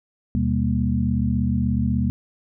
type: tone cluster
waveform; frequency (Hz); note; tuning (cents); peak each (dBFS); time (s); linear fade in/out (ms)
sine; 78.1 / 125.1 / 199.8 / 236.3; D#2 / B2 / G3 / A#3; +7 / +23 / +33 / +24; -24; 0.35-2.1; 0
effects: none